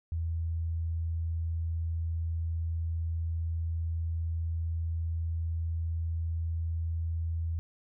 sine tone, 82.41 Hz, E2, in tune, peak -29 dBFS, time 0.12-7.59 s, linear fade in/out 0 ms, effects none

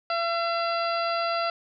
harmonic tone, 677 Hz, E5, 46 cents sharp, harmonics 1 / 2 / 3 / 4 / 5 / 6 / 7, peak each -27 / -28 / -39 / -36 / -44 / -40 / -36 dBFS, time 0.1-1.5 s, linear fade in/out 2 ms, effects none

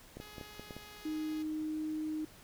clicks, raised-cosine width 2 ms, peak -31 dBFS, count 7, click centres 0.17 / 0.201 / 0.382 / 0.412 / 0.596 / 0.708 / 0.766 s
5% pulse tone with pitch glide, 420 to 417.1 Hz, G#4 to G#4, +19 to +7 cents, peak -39 dBFS, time 0.2-1.43 s, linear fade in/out 10 ms, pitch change -12 cents, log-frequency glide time 0.31-1.27 s
sine tone, 310 Hz, D#4, 6 cents flat, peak -34 dBFS, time 1.05-2.25 s, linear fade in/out 5 ms
effects pink hiss -57 dBFS RMS until 2.43 s

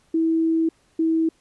sine tone pair in turn, 325.3 / 323.9 Hz, E4 / E4, -23 / -30 cents, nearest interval unison, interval 7 cents, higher first, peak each -17 dBFS, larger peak neither, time 0.14-0.69 / 0.99-1.29 s, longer first, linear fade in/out 5 ms, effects pink hiss -62 dBFS RMS until 1.4 s + resampled to 24000 Hz

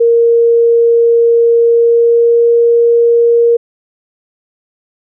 sine tone with pitch glide, 466.2 to 468.9 Hz, A#4 to A#4, 0 to +10 cents, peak -5 dBFS, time 0-3.57 s, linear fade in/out 10 ms, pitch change +10 cents, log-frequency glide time 1.6-2.49 s, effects none

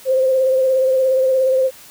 sine tone with vibrato, 523 Hz, C5, 1 cent flat, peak -12 dBFS, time 0.05-1.71 s, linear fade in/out 50 ms, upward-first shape sine, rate 17 Hz, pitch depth 28 cents each way, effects white hiss -42 dBFS RMS until 1.9 s

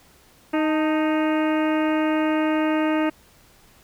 harmonic tone with a mistuned harmonic, 311.1 Hz, D#4, in tune, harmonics 1 / 2 / 3 / 4 / 5 / 6 / 7 / 8 / 9, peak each -20 / -26 / -30 / -32 / -34 / -36 / -37 / -38 / -39 dBFS, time 0.53-3.1 s, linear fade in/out 10 ms, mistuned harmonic 3, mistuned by -59 cents, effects pink hiss -54 dBFS RMS until 3.83 s

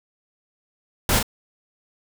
pink noise with echo, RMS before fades -20 dBFS, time 1.09-1.19 s, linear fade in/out 2 ms, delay 38 ms, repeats 1, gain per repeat -3 dB, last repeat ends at 1.228 s, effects none

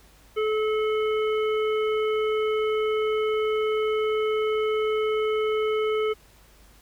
harmonic tone with a mistuned harmonic, 431.4 Hz, A4, 34 cents flat, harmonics 1 / 3 / 5 / 7, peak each -22 / -32 / -36 / -39 dBFS, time 0.36-6.14 s, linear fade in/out 20 ms, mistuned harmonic 5, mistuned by +15 cents, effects added 50 Hz sine -55 dBFS peak until 6.81 s + pink hiss -56 dBFS RMS until 6.81 s

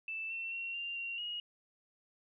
sine tone with pitch steps, 2646 / 2697 / 2733 / 2784 / 2756 / 2883 Hz, E7 / E7 / F7 / F7 / F7 / F#7, +6 / +39 / -38 / -6 / -24 / -46 cents, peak -37 dBFS, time 0.08-1.4 s, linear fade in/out 2 ms, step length 220 ms, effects none

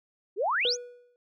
sine exponential sweep, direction up, 351.7 to 7040 Hz, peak -24 dBFS, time 0.36-0.77 s, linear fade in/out 50 ms
triangle tone with exponential decay, 487.5 Hz, B4, 23 cents flat, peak -24 dBFS, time 0.65-1.16 s, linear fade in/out 1 ms, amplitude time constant 110 ms
effects none

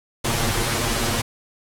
pink noise with comb filter, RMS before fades -22 dBFS, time 0.24-1.22 s, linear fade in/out 10 ms, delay 8.6 ms, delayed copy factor +1, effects low-pass 12000 Hz 12 dB/octave

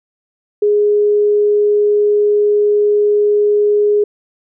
sine tone, 415.3 Hz, G#4, in tune, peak -9 dBFS, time 0.62-4.04 s, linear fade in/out 5 ms, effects none

